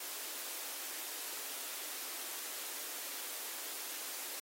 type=high-pass noise; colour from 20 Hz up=white; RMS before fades=-43 dBFS; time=0-4.4 s; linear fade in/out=5 ms; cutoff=270 Hz; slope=48 dB/octave; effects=AAC 48 kbps